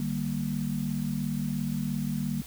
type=chord; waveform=sine; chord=G minor; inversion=second; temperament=equal with one note detuned; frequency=150.18 / 196 / 233.1 Hz; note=D3 / G3 / Bb3; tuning=+39 / 0 / 0 cents; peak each=-32 dBFS; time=0-2.42 s; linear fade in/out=2 ms; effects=added 60 Hz sine -47 dBFS peak until 2.46 s + white hiss -47 dBFS RMS until 2.46 s